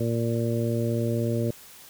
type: harmonic tone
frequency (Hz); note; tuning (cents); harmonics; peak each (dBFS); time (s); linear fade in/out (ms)
116.4; A#2; -2; 1 / 2 / 3 / 4 / 5; -26 / -29 / -31 / -32 / -33; 0-1.51; 5
effects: white hiss -48 dBFS RMS until 1.89 s